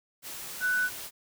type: tone in noise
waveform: sine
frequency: 1490 Hz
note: F#6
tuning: 12 cents sharp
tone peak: -24 dBFS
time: 0.6-0.9 s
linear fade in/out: 50 ms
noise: white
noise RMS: -40 dBFS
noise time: 0.22-1.11 s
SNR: +13 dB
effects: none